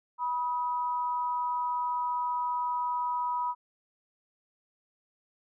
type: tone pair together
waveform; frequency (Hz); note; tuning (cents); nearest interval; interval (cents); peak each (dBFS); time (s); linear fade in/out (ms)
sine; 977.3 / 1262; B5 / D#6; -18 / +24; major third; 442; -28 / -37; 0.18-3.55; 50
effects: none